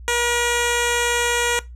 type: tone with low-pass filter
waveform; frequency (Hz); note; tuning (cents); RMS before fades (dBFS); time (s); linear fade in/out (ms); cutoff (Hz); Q
10% pulse; 478.3; A#4; +44; -20; 0.08-1.59; 0; 8700; 1.8
effects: noise-tail reverb RT60 0.2 s tail -19 dB re dry + added 60 Hz sine -35 dBFS peak until 1.75 s